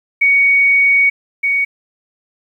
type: tone pair in turn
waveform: sine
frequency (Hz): 2238 / 2238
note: C#7 / C#7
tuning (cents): +16 / +16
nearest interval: unison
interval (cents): 0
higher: neither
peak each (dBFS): -8 / -12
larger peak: first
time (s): 0.21-1.1 / 1.43-1.65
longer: first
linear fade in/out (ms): 10
effects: 8-bit